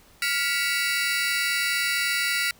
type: tone cluster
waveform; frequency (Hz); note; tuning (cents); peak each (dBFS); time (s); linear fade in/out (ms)
30% pulse; 1408 / 1963 / 2240 / 2671 / 4766; F6 / B6 / C#7 / E7 / D8; +14 / -11 / +18 / +22 / +25; -26 / -24 / -27 / -30 / -31; 0.22-2.51; 2
effects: pink hiss -55 dBFS RMS until 2.59 s